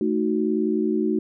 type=chord; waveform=sine; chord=D# diminished; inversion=second; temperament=equal; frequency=220 / 311.1 / 370 Hz; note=A3 / D#4 / F#4; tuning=0 / 0 / 0 cents; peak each=-24 dBFS; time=0.01-1.19 s; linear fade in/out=2 ms; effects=none